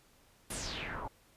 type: noise with low-pass filter sweep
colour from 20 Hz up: pink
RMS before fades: -40 dBFS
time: 0.5-1.08 s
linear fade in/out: 5 ms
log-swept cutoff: 11000 to 800 Hz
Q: 4
effects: pink hiss -65 dBFS RMS until 1.36 s + resampled to 32000 Hz